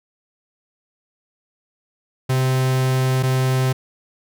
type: tone pair in turn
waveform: 45% pulse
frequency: 130.1 / 130.1 Hz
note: C3 / C3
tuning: -9 / -9 cents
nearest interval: unison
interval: 0 cents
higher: neither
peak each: -16 dBFS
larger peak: neither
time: 2.29-3.23 / 3.23-3.73 s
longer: first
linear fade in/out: 10 ms
effects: none